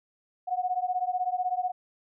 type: beating tone pair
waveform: sine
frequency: 723 / 739 Hz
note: F#5 / F#5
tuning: -40 / -2 cents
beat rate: 16 Hz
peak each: -29 dBFS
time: 0.47-1.72 s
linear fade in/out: 20 ms
effects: none